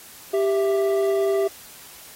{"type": "tone pair together", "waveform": "triangle", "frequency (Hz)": [393.4, 661], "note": ["G4", "E5"], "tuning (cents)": [6, 5], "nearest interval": "major sixth", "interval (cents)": 899, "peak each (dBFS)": [-17, -23], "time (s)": [0.33, 1.48], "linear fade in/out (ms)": 10, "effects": ["white hiss -44 dBFS RMS until 2.15 s", "AAC 48 kbps"]}